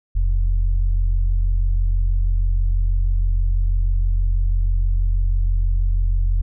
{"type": "tone pair together", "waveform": "sine", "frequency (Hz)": [41.1, 87.31], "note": ["E1", "F2"], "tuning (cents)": [-4, 0], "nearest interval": "octave + minor second", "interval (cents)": 1304, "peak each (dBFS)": [-15, -25], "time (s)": [0.15, 6.42], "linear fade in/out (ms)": 10, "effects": []}